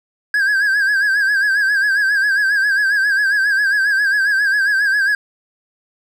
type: tone with vibrato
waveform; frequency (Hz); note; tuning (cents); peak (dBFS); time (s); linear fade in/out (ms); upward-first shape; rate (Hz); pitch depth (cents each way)
triangle; 1621; G#6; -42; -11; 0.34-5.15; 2; sine; 7.4; 83
effects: none